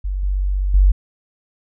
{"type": "tone with level steps", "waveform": "sine", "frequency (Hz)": 47.75, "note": "G1", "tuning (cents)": -45, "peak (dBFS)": [-19, -16, -8], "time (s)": [0.04, 0.92], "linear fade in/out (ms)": 10, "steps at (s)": [0.23, 0.74], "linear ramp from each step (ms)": 5, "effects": []}